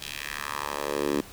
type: tone with high-pass filter sweep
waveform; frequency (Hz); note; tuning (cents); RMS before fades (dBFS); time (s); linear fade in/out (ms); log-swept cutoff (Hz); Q
10% pulse; 72.3; D2; -27; -31; 0.01-1.21; 5; 3300 to 270; 1.9
effects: pink hiss -46 dBFS RMS until 1.32 s